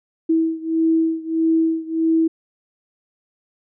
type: beating tone pair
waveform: sine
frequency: 324 / 325.6 Hz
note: E4 / E4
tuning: -30 / -21 cents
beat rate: 1.6 Hz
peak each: -18 / -20 dBFS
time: 0.29-2.28 s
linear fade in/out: 10 ms
effects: none